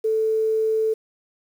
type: tone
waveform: sine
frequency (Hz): 440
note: A4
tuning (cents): 0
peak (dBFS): -18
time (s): 0.04-0.94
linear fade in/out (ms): 10
effects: 8-bit

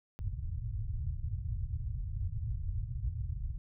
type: low-pass noise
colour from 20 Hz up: white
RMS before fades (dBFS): -36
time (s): 0.19-3.58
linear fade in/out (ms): 0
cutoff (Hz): 120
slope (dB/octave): 48
effects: none

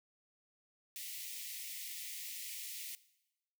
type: high-pass noise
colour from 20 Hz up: white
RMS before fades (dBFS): -45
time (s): 0.96-2.95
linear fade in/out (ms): 0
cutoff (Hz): 1900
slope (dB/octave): 96
effects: noise-tail reverb RT60 0.9 s tail -18 dB re dry

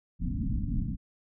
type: low-pass noise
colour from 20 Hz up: pink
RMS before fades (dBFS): -30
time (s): 0.19-0.97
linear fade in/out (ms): 50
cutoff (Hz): 280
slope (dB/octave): 96
effects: none

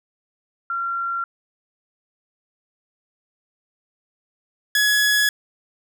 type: tone pair in turn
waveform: sine / sawtooth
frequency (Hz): 1373 / 1687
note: F6 / G#6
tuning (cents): -30 / +27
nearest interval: major third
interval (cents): 357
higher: second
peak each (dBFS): -22 / -12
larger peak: second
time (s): 0.7-1.24 / 4.75-5.29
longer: neither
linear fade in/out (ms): 2
effects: none

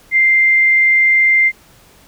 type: tone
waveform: sine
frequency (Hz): 2093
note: C7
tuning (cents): 0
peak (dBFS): -8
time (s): 0.11-1.52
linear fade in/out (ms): 50
effects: pink hiss -47 dBFS RMS until 2.07 s

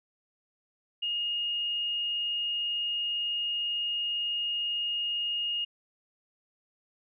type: tone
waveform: sine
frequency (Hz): 2853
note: F7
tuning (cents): +36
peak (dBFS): -28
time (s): 1.02-5.65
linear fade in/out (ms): 10
effects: none

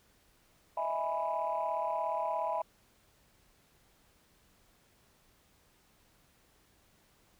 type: chord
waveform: sine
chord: E major seventh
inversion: third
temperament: equal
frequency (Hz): 622.3 / 659.3 / 830.6 / 987.8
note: D#5 / E5 / G#5 / B5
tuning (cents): 0 / 0 / 0 / 0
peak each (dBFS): -38 / -35 / -36 / -34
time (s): 0.77-2.62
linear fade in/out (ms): 5
effects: tanh soft clip ceiling -23 dBFS + pink hiss -67 dBFS RMS until 7.39 s

